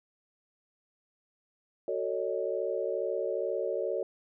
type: chord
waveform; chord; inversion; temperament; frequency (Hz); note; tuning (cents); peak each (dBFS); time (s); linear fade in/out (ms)
sine; D# half-diminished seventh; first; just; 373.4 / 448 / 560 / 622.3; F#4 / A4 / C#5 / D#5; +16 / +31 / +18 / 0; -35 / -34 / -33 / -37; 1.88-4.03; 2
effects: none